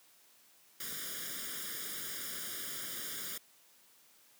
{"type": "noise with comb filter", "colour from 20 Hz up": "white", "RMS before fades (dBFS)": -41, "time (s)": [0.8, 3.38], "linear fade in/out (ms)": 5, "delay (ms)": 0.58, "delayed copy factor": 0.95, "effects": ["white hiss -64 dBFS RMS until 4.39 s", "high-pass 150 Hz 12 dB/octave"]}